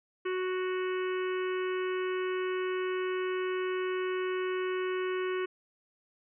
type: harmonic tone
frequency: 370 Hz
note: F#4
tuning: in tune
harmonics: 1 / 3 / 4 / 5 / 6 / 7 / 8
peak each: -30 / -40 / -42 / -44 / -46 / -47 / -48 dBFS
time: 0.25-5.46 s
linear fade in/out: 10 ms
effects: none